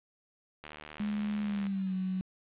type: click train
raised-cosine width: 0.3 ms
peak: -28 dBFS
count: 79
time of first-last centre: 0.64-1.668 s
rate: 75.9 Hz
type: tone with pitch glide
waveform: sine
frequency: 208.3 to 186.65 Hz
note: G#3 to F#3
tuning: +5 to +15 cents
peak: -30 dBFS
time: 1-2.21 s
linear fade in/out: 0 ms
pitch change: -190 cents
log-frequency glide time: 1.42-1.94 s
effects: resampled to 8000 Hz + 9-bit